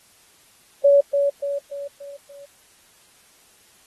sine tone with echo, 565 Hz, C#5, 33 cents sharp, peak -10 dBFS, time 0.84-1.01 s, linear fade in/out 10 ms, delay 290 ms, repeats 5, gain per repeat -6 dB, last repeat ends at 2.46 s, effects white hiss -55 dBFS RMS until 3.86 s + AAC 32 kbps

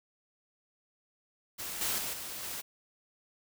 white noise with level steps, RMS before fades -39 / -32 / -36 / -41 / -39 dBFS, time 1.58-2.62 s, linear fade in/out 20 ms, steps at 1.81 / 1.98 / 2.13 / 2.43 s, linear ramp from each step 2 ms, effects none

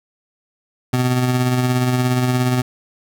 25% pulse tone with tremolo, 125.7 Hz, B2, 31 cents sharp, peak -10 dBFS, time 0.93-2.62 s, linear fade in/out 5 ms, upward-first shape sine, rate 17 Hz, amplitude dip 35%, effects none

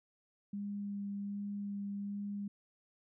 sine tone with vibrato, 201.9 Hz, G#3, 49 cents flat, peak -37 dBFS, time 0.53-2.48 s, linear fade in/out 5 ms, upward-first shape sine, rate 1.3 Hz, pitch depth 10 cents each way, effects none

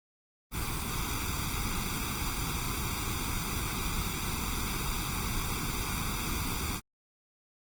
pink noise with comb filter, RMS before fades -33 dBFS, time 0.51-6.81 s, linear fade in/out 50 ms, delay 0.84 ms, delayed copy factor +0.85, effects Opus 24 kbps

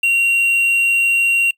triangle tone with quantisation, 2753 Hz, F7, 25 cents flat, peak -10 dBFS, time 0.03-1.51 s, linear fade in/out 5 ms, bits 6, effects noise-tail reverb RT60 0.1 s tail -23 dB re dry

